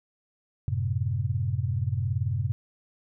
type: chord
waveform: sine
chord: F# diminished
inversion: none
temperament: equal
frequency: 92.5 / 110 / 130.81 Hz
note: F#2 / A2 / C3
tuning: 0 / 0 / 0 cents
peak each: -29 dBFS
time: 0.68-2.52 s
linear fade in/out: 0 ms
effects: none